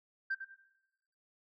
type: tone with echo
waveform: sine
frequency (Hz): 1568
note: G6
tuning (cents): 0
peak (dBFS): -30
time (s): 0.3-0.35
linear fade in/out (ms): 10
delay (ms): 100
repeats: 4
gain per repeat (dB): -9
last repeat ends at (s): 0.75
effects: noise-tail reverb RT60 0.9 s tail -17 dB re dry + tanh soft clip ceiling -28 dBFS